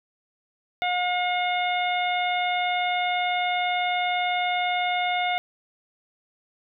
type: harmonic tone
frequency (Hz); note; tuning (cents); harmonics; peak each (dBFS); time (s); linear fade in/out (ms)
718; F5; +48; 1 / 2 / 3 / 4 / 5; -24 / -34 / -28 / -36 / -33; 0.82-5.38; 0
effects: none